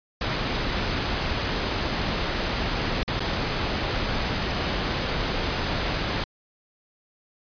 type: noise with dropouts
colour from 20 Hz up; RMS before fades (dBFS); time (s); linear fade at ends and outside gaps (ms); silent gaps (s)
pink; -26; 0.21-6.24; 2; 3.032-3.078 / 3.195-3.204
effects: resampled to 11025 Hz